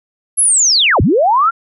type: linear two-way sweep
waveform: sine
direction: down then up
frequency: 11240 to 61.5 to 1409 Hz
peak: -8 dBFS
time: 0.37-1.51 s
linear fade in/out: 20 ms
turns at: 1.01 s
effects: none